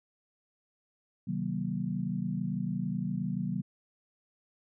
sine chord, C half-diminished seventh, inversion none, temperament just, 130.81 / 156.98 / 188.37 / 235.5 Hz, C3 / Eb3 / Gb3 / Bb3, 0 / +16 / +31 / +18 cents, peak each -38 / -36 / -33 / -37 dBFS, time 1.27-3.62 s, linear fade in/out 10 ms, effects none

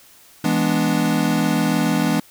square chord, E dominant seventh, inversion none, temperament equal, 164.81 / 207.7 / 246.9 / 293.7 Hz, E3 / G#3 / B3 / D4, 0 / 0 / 0 / 0 cents, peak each -23 dBFS, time 0.44-2.2 s, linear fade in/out 5 ms, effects white hiss -49 dBFS RMS until 2.3 s

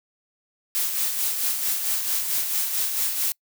blue noise with tremolo, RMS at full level -23 dBFS, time 0.75-3.32 s, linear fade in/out 0 ms, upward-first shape sine, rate 4.5 Hz, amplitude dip 45%, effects noise-tail reverb RT60 0.1 s tail -26 dB re dry

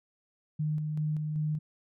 sine tone with tremolo, 152.8 Hz, D#3, 31 cents flat, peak -27 dBFS, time 0.59-1.59 s, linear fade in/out 10 ms, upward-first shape square, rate 2.6 Hz, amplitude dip 30%, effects none

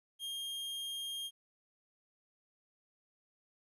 45% pulse tone, 3220 Hz, G7, 46 cents sharp, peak -38 dBFS, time 0.19-1.31 s, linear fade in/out 50 ms, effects resampled to 32000 Hz + 13-bit

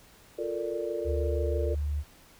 sine chord, Bb major seventh, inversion second, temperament equal, 349.2 / 440 / 466.2 / 587.3 Hz, F4 / A4 / Bb4 / D5, 0 / 0 / 0 / 0 cents, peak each -35 dBFS, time 0.38-1.75 s, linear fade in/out 10 ms
sine tone with pitch glide, 74 to 73.36 Hz, D2 to D2, +14 to -1 cents, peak -27 dBFS, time 1.04-2.04 s, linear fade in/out 50 ms, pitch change -15 cents, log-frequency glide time 1.31-1.79 s
effects pink hiss -56 dBFS RMS until 2.39 s

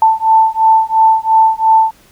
sine beating tone pair, 885 / 887.9 Hz, A5 / A5, +10 / +15 cents, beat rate 2.9 Hz, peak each -10 dBFS, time 0.02-1.91 s, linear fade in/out 2 ms, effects pink hiss -47 dBFS RMS until 2.11 s

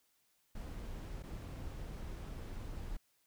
brown noise with dropouts, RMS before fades -44 dBFS, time 0.55-2.97 s, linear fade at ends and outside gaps 5 ms, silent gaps 1.226-1.235 s, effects white hiss -75 dBFS RMS until 3.26 s

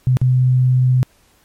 sine tone with dropouts, 127.4 Hz, C3, 46 cents flat, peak -10 dBFS, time 0.07-1.03 s, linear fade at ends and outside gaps 0 ms, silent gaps 0.17-0.215 s, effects pink hiss -55 dBFS RMS until 1.44 s + MP3 64 kbps

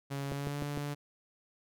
sawtooth tone with pitch glide, 139.4 to 144.82 Hz, C#3 to D3, +10 to -24 cents, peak -31 dBFS, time 0.1-0.95 s, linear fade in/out 20 ms, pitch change +66 cents, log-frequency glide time 0.29-0.59 s
click train, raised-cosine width 2 ms, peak -23 dBFS, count 4, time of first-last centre 0.32-0.775 s, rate 6.6 Hz
effects none

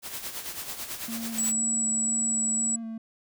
white noise with tremolo, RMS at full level -34 dBFS, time 0.02-1.54 s, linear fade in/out 50 ms, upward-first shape sine, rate 9.1 Hz, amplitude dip 60%
triangle tone with vibrato, 226.8 Hz, A#3, 47 cents flat, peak -31 dBFS, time 1.08-2.98 s, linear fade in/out 5 ms, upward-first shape square, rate 2 Hz, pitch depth 18 cents each way
sine tone, 7840 Hz, B8, 14 cents flat, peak -24 dBFS, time 1.38-2.76 s, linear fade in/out 5 ms
effects none

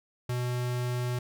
square tone, 123.47 Hz, B2, in tune, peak -29 dBFS, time 0.29-1.19 s, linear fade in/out 5 ms, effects none

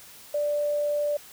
sine tone, 587.3 Hz, D5, in tune, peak -23 dBFS, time 0.34-1.17 s, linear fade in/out 5 ms, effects white hiss -48 dBFS RMS until 1.32 s

